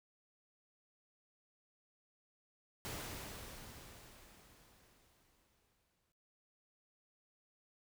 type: noise with exponential decay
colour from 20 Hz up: pink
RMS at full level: -43 dBFS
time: 2.85-6.12 s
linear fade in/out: 0 ms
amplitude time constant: 710 ms
effects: noise-tail reverb RT60 0.3 s tail -22 dB re dry